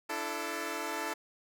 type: chord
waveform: 10% pulse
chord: D suspended second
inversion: none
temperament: equal with one note detuned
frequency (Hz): 293.7 / 335.6 / 440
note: D4 / E4 / A4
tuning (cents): 0 / +31 / 0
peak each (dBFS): -32 / -30 / -30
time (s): 0.09-1.14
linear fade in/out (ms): 10
effects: none